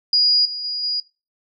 sine tone with level steps, 4885 Hz, D#8, 33 cents flat, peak -13 / -26 / -23 / -20 dBFS, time 0.13-1 s, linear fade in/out 2 ms, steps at 0.45 / 0.64 / 0.83 s, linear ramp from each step 5 ms, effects noise-tail reverb RT60 0.3 s tail -20 dB re dry

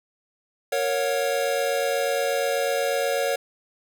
square chord, F# major, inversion first, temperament equal with one note detuned, 466.2 / 554.4 / 722.3 Hz, A#4 / C#5 / F#5, 0 / 0 / -42 cents, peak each -28 / -25 / -30 dBFS, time 0.72-3.36 s, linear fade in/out 5 ms, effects none

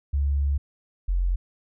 sine tone pair in turn, 70.5 / 44.57 Hz, C#2 / F1, +30 / +36 cents, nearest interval minor sixth, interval 794 cents, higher first, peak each -20 dBFS, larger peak neither, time 0.13-0.58 / 1.08-1.36 s, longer first, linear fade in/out 10 ms, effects none

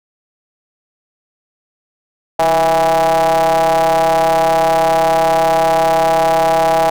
square ring-modulated tone, 83.6 Hz, E2, 25 cents sharp, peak -8 dBFS, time 2.39-6.9 s, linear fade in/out 5 ms, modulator 735 Hz, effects none

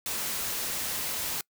white noise, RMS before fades -32 dBFS, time 0.06-1.41 s, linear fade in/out 2 ms, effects noise-tail reverb RT60 0.1 s tail -25 dB re dry

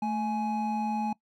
triangle tone pair together, 220 / 837.6 Hz, A3 / G#5, 0 / +15 cents, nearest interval octave + major seventh, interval 2315 cents, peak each -28 dBFS, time 0.02-1.13 s, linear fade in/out 5 ms, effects noise-tail reverb RT60 0.1 s tail -21 dB re dry

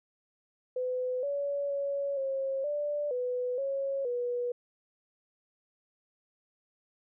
sine tone with pitch steps, 505 / 567 / 561 / 539 / 587 / 497.1 / 548 / 486.6 Hz, B4 / C#5 / C#5 / C#5 / D5 / B4 / C#5 / B4, +39 / +39 / +21 / -49 / -1 / +11 / -20 / -26 cents, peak -29 dBFS, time 0.76-4.52 s, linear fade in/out 5 ms, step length 470 ms, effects none

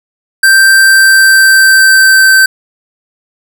square tone with pitch glide, 1568 to 1549.1 Hz, G6 to G6, 0 to -21 cents, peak -3 dBFS, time 0.43-2.46 s, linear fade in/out 5 ms, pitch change -21 cents, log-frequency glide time 0.75-2.33 s, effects none

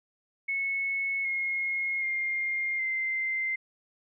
sine tone with pitch steps, 2198 / 2155 / 2118 / 2082 Hz, C#7 / C#7 / C7 / C7, -15 / -49 / +21 / -9 cents, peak -27 dBFS, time 0.48-3.56 s, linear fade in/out 10 ms, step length 770 ms, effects none

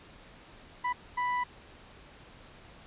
35% pulse tone bursts at uneven times, 987.8 Hz, B5, in tune, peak -26 dBFS, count 2, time 0.84-0.93 / 1.17-1.44 s, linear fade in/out 10 ms, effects pink hiss -53 dBFS RMS until 2.86 s + resampled to 8000 Hz

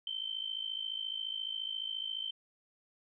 sine tone with amplitude modulation, 3100 Hz, G7, 20 cents flat, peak -32 dBFS, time 0.07-2.31 s, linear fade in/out 2 ms, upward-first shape sine, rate 54.4 Hz, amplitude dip 80%, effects none

